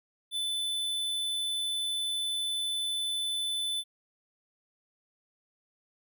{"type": "tone", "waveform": "square", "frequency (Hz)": 3508, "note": "A7", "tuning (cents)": -6, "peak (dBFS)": -30, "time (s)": [0.31, 3.84], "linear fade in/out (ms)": 50, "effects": []}